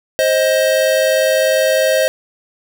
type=tone pair together; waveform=square; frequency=528 / 627.9 Hz; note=C5 / D#5; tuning=+16 / +16 cents; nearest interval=minor third; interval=300 cents; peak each=-15 dBFS; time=0.19-2.08 s; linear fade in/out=0 ms; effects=none